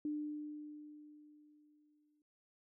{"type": "tone with exponential decay", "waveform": "sine", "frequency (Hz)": 299.2, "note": "D4", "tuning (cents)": 32, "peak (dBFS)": -35, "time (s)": [0.05, 2.22], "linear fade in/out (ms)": 2, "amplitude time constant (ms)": 470, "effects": []}